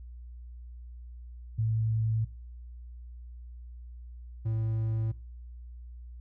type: tone pair in turn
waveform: sine / triangle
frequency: 111.2 / 111.2 Hz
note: A2 / A2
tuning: +19 / +19 cents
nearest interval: unison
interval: 0 cents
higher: neither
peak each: -25 dBFS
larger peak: neither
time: 1.58-2.25 / 4.45-5.12 s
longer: neither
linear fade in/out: 10 ms
effects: noise-tail reverb RT60 0.4 s tail -23 dB re dry + added 60 Hz sine -42 dBFS peak until 6.2 s